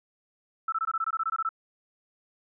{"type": "tone bursts", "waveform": "sine", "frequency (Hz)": 1321, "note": "E6", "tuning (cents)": 3, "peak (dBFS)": -25, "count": 13, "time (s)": [0.68, 1.491], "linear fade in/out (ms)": 5, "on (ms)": 43, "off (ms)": 21, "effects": []}